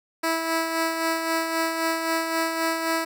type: tone with tremolo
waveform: 10% pulse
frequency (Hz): 326.9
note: E4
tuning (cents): -14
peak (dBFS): -13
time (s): 0.23-3.05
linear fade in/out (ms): 10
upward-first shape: sine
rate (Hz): 3.8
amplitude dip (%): 45
effects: none